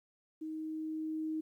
sine tone with level ramp, 314.3 Hz, D#4, 18 cents sharp, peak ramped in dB -38 to -33 dBFS, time 0.41-1.41 s, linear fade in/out 10 ms, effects 12-bit

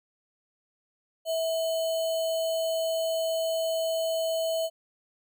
sine tone with sample-and-hold, 652 Hz, E5, 19 cents flat, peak -25 dBFS, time 1.25-4.7 s, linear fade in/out 50 ms, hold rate 3675 Hz, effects none

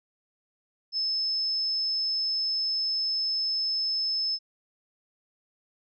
sine tone, 5230 Hz, E8, 15 cents flat, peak -25 dBFS, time 0.92-4.39 s, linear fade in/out 50 ms, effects none

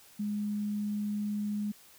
sine tone, 207.7 Hz, G#3, in tune, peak -30 dBFS, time 0.19-1.72 s, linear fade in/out 10 ms, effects white hiss -57 dBFS RMS until 1.98 s

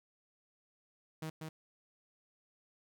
sawtooth tone with echo, 158 Hz, D#3, 27 cents sharp, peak -35 dBFS, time 1.22-1.3 s, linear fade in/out 5 ms, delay 190 ms, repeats 1, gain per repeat -3 dB, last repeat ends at 1.49 s, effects none

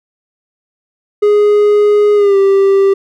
triangle tone with pitch glide, 415.3 to 392.2 Hz, G#4 to G4, 0 to +1 cents, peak -4 dBFS, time 1.22-2.94 s, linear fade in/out 10 ms, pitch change -99 cents, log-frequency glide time 2.15-2.37 s, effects none

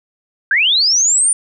sine linear sweep, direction up, 1514 to 9360 Hz, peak -10 dBFS, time 0.51-1.33 s, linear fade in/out 2 ms, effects none

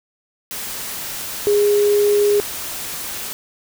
sine tone in noise, 411.7 Hz, G#4, 15 cents flat, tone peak -12 dBFS, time 1.47-2.4 s, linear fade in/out 0 ms, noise white, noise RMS -28 dBFS, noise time 0.51-3.33 s, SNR +13 dB, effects none

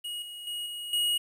square tone with level steps, 2890 Hz, F#7, 41 cents flat, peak -34 / -40 / -33 / -36 / -25 dBFS, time 0.04-1.18 s, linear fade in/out 10 ms, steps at 0.22 / 0.47 / 0.66 / 0.93 s, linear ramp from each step 2 ms, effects 10-bit

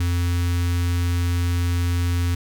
square tone with notch filter, 87.3 Hz, F2, in tune, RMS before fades -21 dBFS, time 0-2.35 s, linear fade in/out 5 ms, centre 620 Hz, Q 0.56, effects none

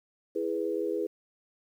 sine chord, E major, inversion none, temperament equal, 329.6 / 415.3 / 493.9 Hz, E4 / G#4 / B4, 0 / 0 / 0 cents, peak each -33 / -31 / -33 dBFS, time 0.35-1.07 s, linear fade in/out 10 ms, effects 10-bit

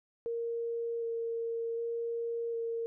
sine tone with vibrato, 462.9 Hz, A#4, 12 cents flat, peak -32 dBFS, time 0.26-2.86 s, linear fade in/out 0 ms, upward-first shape square, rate 0.66 Hz, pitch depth 9 cents each way, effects none

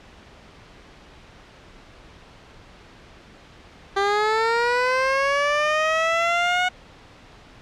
15% pulse linear sweep, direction up, 392 to 733 Hz, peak -12 dBFS, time 3.96-6.69 s, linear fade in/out 10 ms, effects pink hiss -47 dBFS RMS until 7.61 s + low-pass 4000 Hz 12 dB/octave

